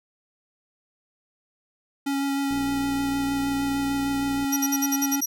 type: tone with vibrato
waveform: square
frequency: 277.2 Hz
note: C#4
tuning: in tune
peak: -24 dBFS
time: 2.06-5.21 s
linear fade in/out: 10 ms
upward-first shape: sine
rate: 6.5 Hz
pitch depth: 11 cents each way
type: click train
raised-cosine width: 3 ms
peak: -26 dBFS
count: 118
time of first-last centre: 2.51-4.444 s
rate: 60.5 Hz
type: tone bursts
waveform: 30% pulse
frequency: 5790 Hz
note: F#8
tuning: 38 cents flat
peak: -18 dBFS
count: 8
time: 4.52-5.26 s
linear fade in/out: 10 ms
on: 47 ms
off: 52 ms
effects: none